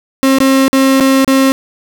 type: tone with dropouts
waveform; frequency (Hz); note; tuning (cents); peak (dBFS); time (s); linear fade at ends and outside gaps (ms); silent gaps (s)
35% pulse; 267.8; C4; +40; -5; 0.23-1.52; 0; 0.385-0.403 / 0.681-0.73 / 1-1.007 / 1.246-1.277
effects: none